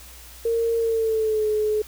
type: tone with pitch glide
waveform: sine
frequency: 460 to 426.7 Hz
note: A#4 to G#4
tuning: -23 to +47 cents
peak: -19 dBFS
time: 0.45-1.82 s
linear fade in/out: 5 ms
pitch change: -130 cents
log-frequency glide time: 0.77-1.48 s
effects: added 60 Hz sine -45 dBFS peak until 1.87 s + white hiss -45 dBFS RMS until 1.87 s